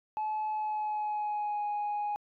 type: tone with pitch glide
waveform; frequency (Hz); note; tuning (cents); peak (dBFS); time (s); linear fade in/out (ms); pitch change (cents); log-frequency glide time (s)
sine; 859 to 830.2; A5 to G#5; -42 to -1; -28; 0.17-2.16; 0; -59; 0.5-1.65
effects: tanh soft clip ceiling -28 dBFS